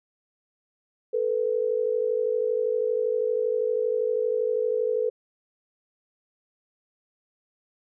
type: tone pair together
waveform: sine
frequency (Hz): 440 / 492.6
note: A4 / B4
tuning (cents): 0 / -5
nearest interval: major second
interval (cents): 195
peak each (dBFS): -25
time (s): 1.13-5.1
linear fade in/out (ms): 10
effects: none